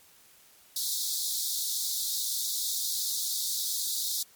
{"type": "high-pass noise", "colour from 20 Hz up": "pink", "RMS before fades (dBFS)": -31, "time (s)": [0.76, 4.23], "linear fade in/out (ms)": 5, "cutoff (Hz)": 3600, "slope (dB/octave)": 96, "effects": ["white hiss -58 dBFS RMS until 4.35 s", "MP3 96 kbps"]}